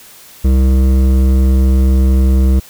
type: tone with hard clipping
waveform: sine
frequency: 65.41 Hz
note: C2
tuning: in tune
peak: -9 dBFS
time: 0.44-2.6 s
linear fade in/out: 10 ms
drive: 12 dB
effects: white hiss -39 dBFS RMS until 2.69 s